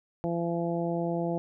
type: harmonic tone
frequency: 169.9 Hz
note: F3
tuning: 47 cents flat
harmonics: 1 / 2 / 3 / 4 / 5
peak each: -31 / -32 / -34 / -34 / -41 dBFS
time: 0.24-1.38 s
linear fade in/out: 0 ms
effects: none